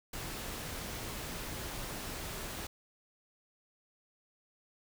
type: noise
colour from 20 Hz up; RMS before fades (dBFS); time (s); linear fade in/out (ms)
pink; -41; 0.13-2.67; 5
effects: none